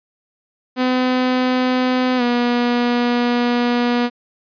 sawtooth tone with pitch glide, 254 to 241.7 Hz, B3 to B3, +49 to -37 cents, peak -11 dBFS, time 0.76-4.1 s, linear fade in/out 50 ms, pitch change -86 cents, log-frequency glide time 2.17-2.22 s, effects resampled to 11025 Hz

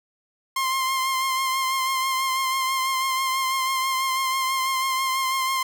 sawtooth tone with vibrato, 1055 Hz, C6, 14 cents sharp, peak -18 dBFS, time 0.56-5.63 s, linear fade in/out 5 ms, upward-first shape triangle, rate 6.1 Hz, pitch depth 32 cents each way, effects none

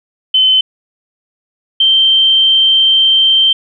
sine tone pair in turn, 3060 / 3132 Hz, G7 / G7, -42 / -2 cents, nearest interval unison, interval 40 cents, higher second, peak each -6 dBFS, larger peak neither, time 0.34-0.61 / 1.8-3.53 s, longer second, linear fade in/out 5 ms, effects none

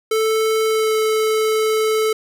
square tone with pitch glide, 440 to 436 Hz, A4 to A4, 0 to -16 cents, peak -16 dBFS, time 0.11-2.13 s, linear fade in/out 5 ms, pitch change -16 cents, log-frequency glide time 0.65-0.95 s, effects none

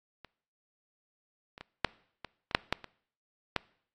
clicks, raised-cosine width 0.3 ms, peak -30 / -30 / -26 / -8 / -23 / -25 / -6 / -10 / -26 / -11 dBFS, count 10, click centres 0.247 / 1.579 / 1.61 / 1.847 / 2.247 / 2.512 / 2.549 / 2.726 / 2.843 / 3.563 s, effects noise-tail reverb RT60 0.6 s tail -23 dB re dry + AAC 32 kbps

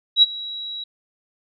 sine tone with ADSR envelope, 3878 Hz, B7, 32 cents flat, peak -7 dBFS, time 0.16-0.84 s, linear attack 64 ms, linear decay 27 ms, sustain -21 dB, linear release 6 ms, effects none

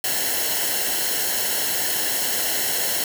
white noise with comb filter, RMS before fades -23 dBFS, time 0.04-3.04 s, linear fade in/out 2 ms, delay 0.83 ms, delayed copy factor -0.7, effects none

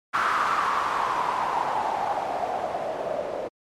blue noise with low-pass filter sweep, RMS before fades -26 dBFS, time 0.13-3.49 s, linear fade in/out 20 ms, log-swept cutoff 1300 to 560 Hz, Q 5.3, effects MP3 64 kbps

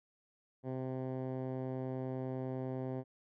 10% pulse tone with low-pass filter, 130 Hz, C3, 11 cents flat, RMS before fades -39 dBFS, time 0.63-3.04 s, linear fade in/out 50 ms, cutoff 680 Hz, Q 0.53, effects none

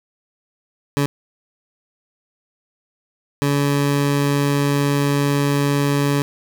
20% pulse tone bursts at uneven times, 142.3 Hz, C#3, 46 cents sharp, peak -11 dBFS, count 2, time 0.97-1.06 / 3.42-6.22 s, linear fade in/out 0 ms, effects none

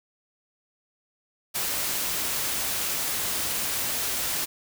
white noise, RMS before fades -28 dBFS, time 1.54-4.46 s, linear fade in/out 20 ms, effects none

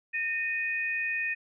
sine tone pair together, 1830 / 2489 Hz, A#6 / D#7, -32 / 0 cents, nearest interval perfect fourth, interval 532 cents, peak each -31 / -30 dBFS, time 0.13-1.35 s, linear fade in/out 20 ms, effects none

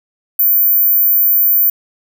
sine tone, 14310 Hz, A9, 28 cents sharp, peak -8 dBFS, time 0.39-1.7 s, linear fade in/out 5 ms, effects none

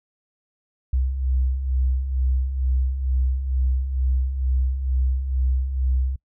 sine beating tone pair, 63 / 65.2 Hz, B1 / C2, +35 / -5 cents, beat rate 2.2 Hz, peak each -26 / -19 dBFS, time 0.93-6.16 s, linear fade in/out 5 ms, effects noise-tail reverb RT60 0.1 s tail -24 dB re dry + tanh soft clip ceiling -13 dBFS

